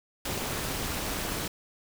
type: noise with amplitude modulation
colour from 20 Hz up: pink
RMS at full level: -29 dBFS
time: 0.25-1.48 s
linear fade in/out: 5 ms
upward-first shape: sine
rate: 230 Hz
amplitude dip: 75%
effects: none